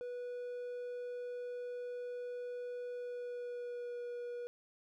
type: tone with pitch glide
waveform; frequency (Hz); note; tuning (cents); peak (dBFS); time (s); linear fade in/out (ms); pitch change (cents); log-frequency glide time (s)
triangle; 490 to 483; B4 to B4; -14 to -39; -38; 0.01-4.47; 0; -25; 2.92-3.99
effects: none